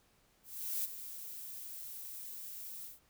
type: noise with ADSR envelope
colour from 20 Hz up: violet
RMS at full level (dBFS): -35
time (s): 0.43-3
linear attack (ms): 410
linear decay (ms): 25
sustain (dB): -11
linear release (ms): 160
effects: pink hiss -70 dBFS RMS until 3.09 s